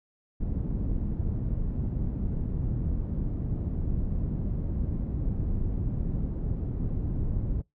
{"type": "low-pass noise", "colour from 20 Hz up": "pink", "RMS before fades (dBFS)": -29, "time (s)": [0.4, 7.62], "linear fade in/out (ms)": 10, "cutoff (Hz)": 190, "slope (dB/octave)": 12, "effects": ["noise-tail reverb RT60 0.2 s tail -25 dB re dry"]}